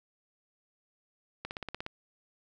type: click train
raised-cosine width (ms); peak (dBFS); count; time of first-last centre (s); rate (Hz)
0.3; -21; 8; 1.45-1.864; 16.9
effects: none